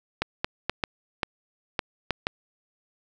clicks, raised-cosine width 0.3 ms, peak -8 dBFS, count 8, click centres 0.22 / 0.445 / 0.696 / 0.838 / 1.232 / 1.792 / 2.107 / 2.269 s, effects none

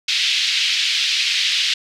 white band-pass noise, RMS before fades -19 dBFS, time 0.08-1.74 s, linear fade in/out 5 ms, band 2400 to 4300 Hz, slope 24 dB/octave, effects none

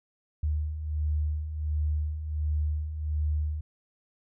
sine beating tone pair, 74.8 / 76.2 Hz, D2 / D#2, +32 / -36 cents, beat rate 1.4 Hz, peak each -34 / -27 dBFS, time 0.43-3.61 s, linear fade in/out 5 ms, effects none

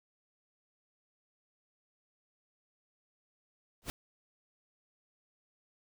pink noise with exponential growth, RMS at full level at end -32 dBFS, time 3.82-3.9 s, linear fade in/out 0 ms, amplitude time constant 16 ms, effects none

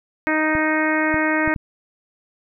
harmonic tone, 311.1 Hz, D#4, in tune, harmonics 1 / 2 / 3 / 4 / 5 / 6 / 7 / 8, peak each -21 / -25 / -27 / -29 / -25 / -24 / -27 / -35 dBFS, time 0.27-1.54 s, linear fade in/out 0 ms
clicks, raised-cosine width 5 ms, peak -17 dBFS, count 4, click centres 0.552 / 1.143 / 1.477 / 1.562 s
effects none

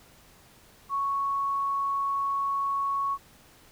sine tone, 1108.7 Hz, C#6, in tune, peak -25 dBFS, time 0.89-3.18 s, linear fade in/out 50 ms, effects pink hiss -56 dBFS RMS until 3.71 s

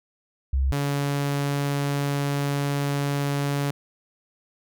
sine / sawtooth tone pair in turn, 67 / 141.97 Hz, C2 / C#3, +42 / +42 cents, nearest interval octave + minor second, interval 1300 cents, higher second, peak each -19 dBFS, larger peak neither, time 0.53-0.72 / 0.72-3.71 s, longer second, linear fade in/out 5 ms, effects none

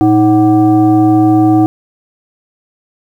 sine tone with frequency modulation, 315.7 Hz, D#4, 25 cents sharp, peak -5 dBFS, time 0.01-1.66 s, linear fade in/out 0 ms, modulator 430 Hz, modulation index 0.73, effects 7-bit

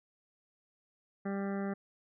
harmonic tone, 197.6 Hz, G3, 14 cents sharp, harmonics 1 / 2 / 3 / 4 / 6 / 7 / 8 / 9 / 10, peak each -34 / -40 / -44 / -46 / -50 / -51 / -52 / -53 / -54 dBFS, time 1.25-1.74 s, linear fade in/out 10 ms, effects none

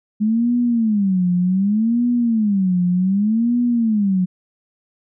sine tone with vibrato, 207.7 Hz, G#3, in tune, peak -14 dBFS, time 0.2-4.26 s, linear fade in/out 20 ms, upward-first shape sine, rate 0.66 Hz, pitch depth 270 cents each way, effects none

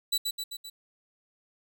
sawtooth tone with echo, 3951 Hz, B7, in tune, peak -21 dBFS, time 0.12-0.18 s, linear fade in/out 10 ms, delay 130 ms, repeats 4, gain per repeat -4 dB, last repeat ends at 0.7 s, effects none

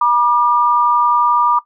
sine tone pair together, 965 / 1196.5 Hz, B5 / D6, -40 / +32 cents, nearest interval major third, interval 372 cents, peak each -13 dBFS, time 0.01-1.59 s, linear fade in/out 5 ms, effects noise-tail reverb RT60 0.1 s tail -17 dB re dry

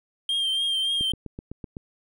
triangle tone with vibrato, 3185 Hz, G7, 27 cents sharp, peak -21 dBFS, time 0.29-1.12 s, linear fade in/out 2 ms, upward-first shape triangle, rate 3.5 Hz, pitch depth 40 cents each way
click train, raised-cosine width 3 ms, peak -22 dBFS, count 7, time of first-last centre 1.01-1.769 s, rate 7.91 Hz
effects none

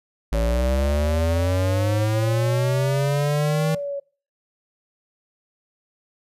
square linear sweep, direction up, 53.1 to 160 Hz, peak -20 dBFS, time 0.32-3.75 s, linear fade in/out 5 ms
sine tone with vibrato, 565 Hz, C#5, 33 cents sharp, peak -25 dBFS, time 0.34-4 s, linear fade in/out 10 ms, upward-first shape sine, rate 0.42 Hz, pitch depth 69 cents each way
effects noise-tail reverb RT60 0.4 s tail -24 dB re dry + resampled to 32000 Hz

